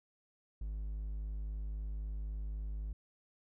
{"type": "tone", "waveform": "triangle", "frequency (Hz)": 51.9, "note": "G#1", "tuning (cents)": 0, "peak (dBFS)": -35, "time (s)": [0.61, 2.93], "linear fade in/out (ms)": 5, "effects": []}